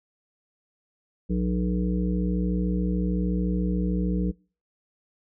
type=harmonic tone with a mistuned harmonic; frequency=60.6 Hz; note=B1; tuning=32 cents flat; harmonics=1 / 3 / 5 / 7 / 8; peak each=-27 / -24 / -32 / -37 / -38 dBFS; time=1.29-4.32 s; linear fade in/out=20 ms; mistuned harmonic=8; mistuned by=-25 cents; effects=noise-tail reverb RT60 0.4 s tail -26 dB re dry